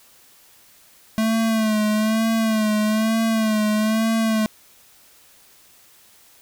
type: tone with vibrato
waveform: square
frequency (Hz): 218.7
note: A3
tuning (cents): -10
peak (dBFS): -18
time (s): 1.18-4.46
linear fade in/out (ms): 0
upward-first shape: sine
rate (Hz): 1.1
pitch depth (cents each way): 51
effects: white hiss -52 dBFS RMS until 6.41 s